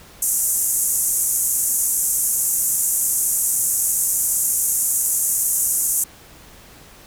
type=band-pass noise; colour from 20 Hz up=white; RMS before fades=-20 dBFS; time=0.22-6.04 s; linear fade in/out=5 ms; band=6600 to 13000 Hz; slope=48 dB/octave; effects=pink hiss -45 dBFS RMS until 7.06 s